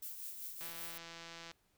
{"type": "noise with tremolo", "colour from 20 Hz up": "violet", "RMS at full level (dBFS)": -44, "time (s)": [0.02, 0.98], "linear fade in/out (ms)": 5, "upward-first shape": "triangle", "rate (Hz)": 5.2, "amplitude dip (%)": 50}
{"type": "click train", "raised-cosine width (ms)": 0.2, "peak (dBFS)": -32, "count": 152, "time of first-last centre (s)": [0.61, 1.514], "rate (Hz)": 167}
{"effects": ["pink hiss -75 dBFS RMS until 1.77 s"]}